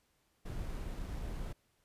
brown noise with sample-and-hold, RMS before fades -40 dBFS, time 0.45-1.53 s, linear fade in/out 10 ms, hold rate 11025 Hz, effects pink hiss -75 dBFS RMS until 1.84 s + resampled to 32000 Hz

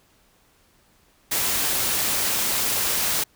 white noise with amplitude modulation, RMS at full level -22 dBFS, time 1.31-3.24 s, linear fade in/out 10 ms, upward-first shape sine, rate 215 Hz, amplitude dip 25%, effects pink hiss -60 dBFS RMS until 3.35 s

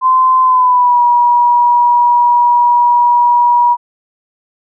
sine tone with pitch glide, 1032 to 962.9 Hz, C6 to B5, -24 to -44 cents, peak -6 dBFS, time 0.01-3.77 s, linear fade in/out 50 ms, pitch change -120 cents, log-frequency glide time 0.42-1.02 s, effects none

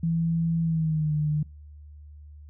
sine tone with pitch glide, 165.5 to 150.89 Hz, E3 to D3, +7 to +47 cents, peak -22 dBFS, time 0.03-1.43 s, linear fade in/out 5 ms, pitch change -160 cents, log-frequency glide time 0.62-1.14 s, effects noise-tail reverb RT60 0.4 s tail -26 dB re dry + added 74 Hz sine -43 dBFS peak until 2.49 s

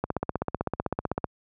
click train, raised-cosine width 1 ms, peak -12 dBFS, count 20, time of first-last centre 0.04-1.243 s, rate 15.8 Hz, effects high-pass 60 Hz 12 dB/octave

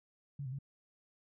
sine tone with pitch steps, 141.1 / 127.7 / 137.9 Hz, C#3 / C3 / C#3, +31 / -42 / -9 cents, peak -38 dBFS, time 0.39-0.588 s, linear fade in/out 5 ms, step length 66 ms, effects none

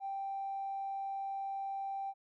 triangle tone with tanh clipping, 784 Hz, G5, in tune, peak -36 dBFS, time 0-2.14 s, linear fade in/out 50 ms, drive 4 dB, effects none

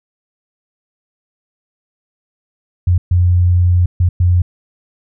sine tone bursts at uneven times, 88.9 Hz, F2, 31 cents sharp, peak -8 dBFS, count 4, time 2.87-2.98 / 3.11-3.86 / 4-4.09 / 4.2-4.42 s, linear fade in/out 5 ms, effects none

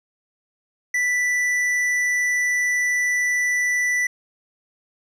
sine tone with tanh clipping, 1975.5 Hz, B6, in tune, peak -20 dBFS, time 0.94-4.07 s, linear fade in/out 5 ms, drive 10 dB, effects none

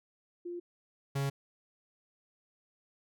sine / 45% pulse tone pair in turn, 349.2 / 138.58 Hz, F4 / C#3, 0 / 0 cents, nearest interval octave + major third, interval 1600 cents, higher first, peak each -37 / -30 dBFS, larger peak second, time 0.45-0.6 / 1.15-1.3 s, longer neither, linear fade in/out 10 ms, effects none

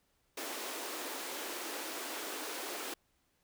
pink high-pass noise, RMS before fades -41 dBFS, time 0.37-2.94 s, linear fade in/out 5 ms, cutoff 270 Hz, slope 48 dB/octave, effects pink hiss -75 dBFS RMS until 3.43 s

